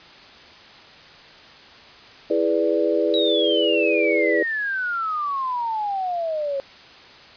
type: chord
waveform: sine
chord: E dominant seventh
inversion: none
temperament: equal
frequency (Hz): 329.6 / 415.3 / 493.9 / 587.3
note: E4 / G#4 / B4 / D5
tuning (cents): 0 / 0 / 0 / 0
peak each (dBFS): -23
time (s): 2.3-4.43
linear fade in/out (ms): 5
type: exponential sweep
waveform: sine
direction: down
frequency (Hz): 3900 to 541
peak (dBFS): -22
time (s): 3.14-6.6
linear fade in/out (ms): 0
effects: white hiss -45 dBFS RMS until 7.36 s + resampled to 11025 Hz